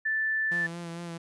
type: tone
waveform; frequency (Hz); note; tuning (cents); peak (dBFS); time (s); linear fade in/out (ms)
sine; 1760; A6; 0; -25; 0.05-0.67; 10
type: tone with vibrato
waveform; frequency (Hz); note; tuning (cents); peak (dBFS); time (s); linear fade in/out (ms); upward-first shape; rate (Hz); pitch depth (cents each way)
sawtooth; 170; F3; -46; -32; 0.51-1.18; 10; sine; 4.4; 30
effects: resampled to 24000 Hz